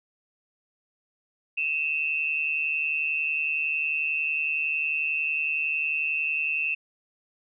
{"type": "tone pair together", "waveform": "sine", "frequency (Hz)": [2554, 2705], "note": ["D#7", "E7"], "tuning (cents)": [45, 44], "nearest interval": "minor second", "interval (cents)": 99, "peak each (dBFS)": [-27, -27], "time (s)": [1.57, 6.75], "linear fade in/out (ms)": 10, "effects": []}